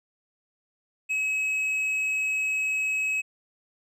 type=tone with tanh clipping; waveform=sine; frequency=2561 Hz; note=D#7; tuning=49 cents sharp; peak=-25 dBFS; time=1.09-3.22 s; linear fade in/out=20 ms; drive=5 dB; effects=none